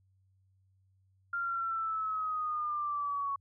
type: linear sweep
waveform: sine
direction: down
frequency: 1396.9 to 1108.7 Hz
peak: -31 dBFS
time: 1.33-3.36 s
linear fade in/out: 5 ms
effects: added 95 Hz sine -66 dBFS peak until 3.4 s